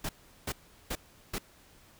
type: noise bursts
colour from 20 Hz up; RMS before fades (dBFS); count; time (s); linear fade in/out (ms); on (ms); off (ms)
pink; -34; 4; 0.04-1.384; 5; 51; 380
effects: pink hiss -59 dBFS RMS until 1.99 s